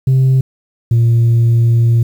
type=tone pair in turn; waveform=sine; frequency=131.6 / 116.54 Hz; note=C3 / A#2; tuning=+10 / 0 cents; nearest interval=major second; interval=210 cents; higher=first; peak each=-5 dBFS; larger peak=neither; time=0.07-0.41 / 0.91-2.03 s; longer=second; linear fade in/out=5 ms; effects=tanh soft clip ceiling -6 dBFS + 7-bit